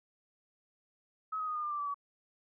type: tone with pitch steps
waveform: sine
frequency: 1280 / 1258.7 / 1237.8 / 1217.3 / 1197 / 1177.2 / 1157.6 / 1138.4 Hz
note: D#6 / D#6 / D#6 / D#6 / D6 / D6 / D6 / C#6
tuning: +49 / +20 / -9 / -38 / +33 / +4 / -25 / +46 cents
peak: -33 dBFS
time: 1.32-1.944 s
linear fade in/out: 10 ms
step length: 78 ms
effects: none